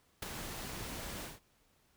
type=noise with ADSR envelope; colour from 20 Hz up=pink; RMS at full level=-36 dBFS; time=0.22-1.4 s; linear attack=7 ms; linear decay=10 ms; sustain=-7 dB; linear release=170 ms; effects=pink hiss -71 dBFS RMS until 1.96 s